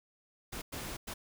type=noise bursts at uneven times; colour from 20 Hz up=pink; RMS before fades=-41 dBFS; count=3; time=0.52-0.62 / 0.72-0.97 / 1.07-1.14 s; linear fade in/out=10 ms; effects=none